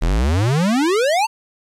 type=exponential sweep; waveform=square; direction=up; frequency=36.98 to 932.3 Hz; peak=-15 dBFS; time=0.01-1.27 s; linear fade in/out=20 ms; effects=low-pass 9000 Hz 12 dB/octave + 9-bit